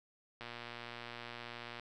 click train, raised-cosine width 0.3 ms, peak -29 dBFS, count 166, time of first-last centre 0.41-1.797 s, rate 119 Hz, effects none

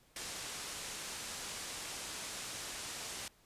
white low-pass noise, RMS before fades -44 dBFS, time 0.16-3.28 s, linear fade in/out 2 ms, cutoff 9100 Hz, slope 24 dB/octave, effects pink hiss -67 dBFS RMS until 3.45 s + resampled to 32000 Hz

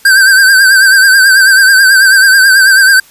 square tone with vibrato, 1562 Hz, G6, 7 cents flat, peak -3 dBFS, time 0.05-3 s, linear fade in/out 5 ms, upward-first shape triangle, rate 9.2 Hz, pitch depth 74 cents each way, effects white hiss -41 dBFS RMS until 3.1 s + resampled to 32000 Hz

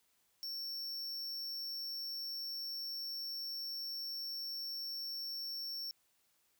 square tone, 5450 Hz, F8, 43 cents flat, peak -40 dBFS, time 0.43-5.91 s, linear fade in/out 0 ms, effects white hiss -75 dBFS RMS until 6.59 s

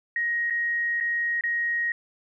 sine tone with dropouts, 1881 Hz, A#6, 15 cents sharp, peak -23 dBFS, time 0.16-1.92 s, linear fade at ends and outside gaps 2 ms, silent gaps 0.5-0.506 / 1.002-1.008 / 1.41-1.437 s, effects none

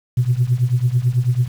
sine tone with tremolo, 123.47 Hz, B2, in tune, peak -9 dBFS, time 0.17-1.48 s, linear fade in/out 5 ms, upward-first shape triangle, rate 9.1 Hz, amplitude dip 95%, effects tanh soft clip ceiling -7 dBFS + 7-bit

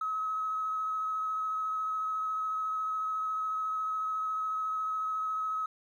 triangle tone with vibrato, 1281 Hz, E6, 50 cents flat, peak -26 dBFS, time 0.01-5.66 s, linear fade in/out 5 ms, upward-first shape triangle, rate 14 Hz, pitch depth 15 cents each way, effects tanh soft clip ceiling -28 dBFS

